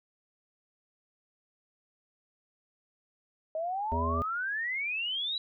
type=exponential sweep; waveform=sine; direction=up; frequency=622.3 to 3969 Hz; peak=-30 dBFS; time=3.55-5.38 s; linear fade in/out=2 ms
type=harmonic tone; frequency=82.41 Hz; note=E2; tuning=in tune; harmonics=1 / 3 / 5 / 7 / 8; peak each=-31 / -36 / -38 / -39 / -40 dBFS; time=3.92-4.22 s; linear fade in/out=0 ms
effects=none